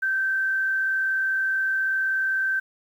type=tone with frequency modulation; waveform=sine; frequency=1554 Hz; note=G6; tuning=16 cents flat; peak=-21 dBFS; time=0.02-2.6 s; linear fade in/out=10 ms; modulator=39.1 Hz; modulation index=0.45; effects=9-bit